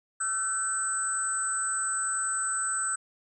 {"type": "tone cluster", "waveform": "sine", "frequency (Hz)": [1339, 1539, 7840, 8310], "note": ["E6", "G6", "B8", "C9"], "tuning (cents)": [27, -32, -14, -13], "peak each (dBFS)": [-33, -35, -32, -31], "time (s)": [0.2, 2.96], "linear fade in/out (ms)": 10, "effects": []}